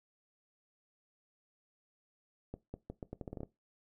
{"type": "accelerating click train", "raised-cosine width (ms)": 2, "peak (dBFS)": -28, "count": 11, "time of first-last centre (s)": [2.54, 3.433], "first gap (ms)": 200, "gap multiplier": 0.8, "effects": ["noise-tail reverb RT60 0.2 s tail -18 dB re dry"]}